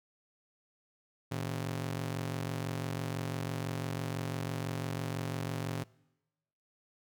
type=ring-modulated tone; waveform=sawtooth; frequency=134 Hz; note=C3; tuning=42 cents sharp; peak=-27 dBFS; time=1.31-5.84 s; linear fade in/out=10 ms; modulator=23 Hz; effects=noise-tail reverb RT60 1.0 s tail -24 dB re dry